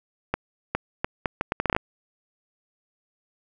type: accelerating click train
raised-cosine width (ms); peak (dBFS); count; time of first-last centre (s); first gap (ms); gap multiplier
0.5; -8; 12; 0.34-1.765; 410; 0.72
effects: none